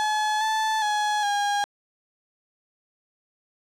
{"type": "tone with pitch steps", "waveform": "35% pulse", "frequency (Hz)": [854, 874, 841, 815], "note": ["G#5", "A5", "G#5", "G#5"], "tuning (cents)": [48, -12, 22, -33], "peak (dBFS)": -20, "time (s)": [0, 1.64], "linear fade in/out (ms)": 0, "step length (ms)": 410, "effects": ["low-pass 7000 Hz 12 dB/octave", "8-bit"]}